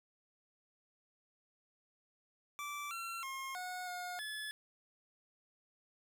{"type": "tone with pitch steps", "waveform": "25% pulse", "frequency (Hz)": [1165, 1359, 1071, 729, 718, 1719], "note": ["D6", "F6", "C6", "F#5", "F5", "A6"], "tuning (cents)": [-14, -48, 40, -26, 48, -41], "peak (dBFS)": -37, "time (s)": [2.59, 4.51], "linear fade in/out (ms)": 0, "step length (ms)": 320, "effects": []}